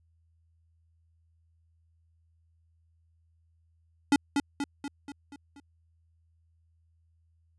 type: tone with echo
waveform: square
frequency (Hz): 283.2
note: C#4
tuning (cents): +37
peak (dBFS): -19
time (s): 4.12-4.16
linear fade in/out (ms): 2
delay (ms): 240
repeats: 6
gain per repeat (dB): -5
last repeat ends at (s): 5.6
effects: added 82 Hz sine -64 dBFS peak until 7.58 s + resampled to 24000 Hz